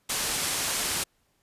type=low-pass noise; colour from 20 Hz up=white; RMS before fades=-29 dBFS; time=0.09-1.04 s; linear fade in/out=10 ms; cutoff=11000 Hz; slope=24 dB/octave; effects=pink hiss -70 dBFS RMS until 1.42 s + resampled to 32000 Hz